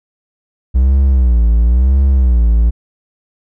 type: tone with vibrato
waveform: triangle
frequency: 61.74 Hz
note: B1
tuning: in tune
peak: -5 dBFS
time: 0.74-2.71 s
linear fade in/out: 20 ms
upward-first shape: sine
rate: 0.97 Hz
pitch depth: 170 cents each way
effects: none